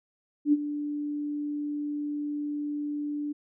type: tone with ADSR envelope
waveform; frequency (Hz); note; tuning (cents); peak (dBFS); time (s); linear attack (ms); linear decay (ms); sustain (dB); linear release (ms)
sine; 293.7; D4; 0; -16; 0.45-3.33; 77; 35; -13; 14
effects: none